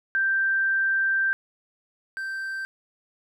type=tone pair in turn; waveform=sine / triangle; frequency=1570 / 1562.9 Hz; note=G6 / G6; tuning=+2 / -6 cents; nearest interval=unison; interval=8 cents; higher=first; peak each=-20 / -27 dBFS; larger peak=first; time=0.15-1.33 / 2.17-2.65 s; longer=first; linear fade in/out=0 ms; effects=none